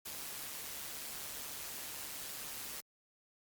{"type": "noise with amplitude modulation", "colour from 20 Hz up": "white", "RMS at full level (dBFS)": -42, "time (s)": [0.05, 2.81], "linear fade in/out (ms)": 10, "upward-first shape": "sine", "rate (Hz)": 144, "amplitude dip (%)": 50, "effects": ["Opus 48 kbps"]}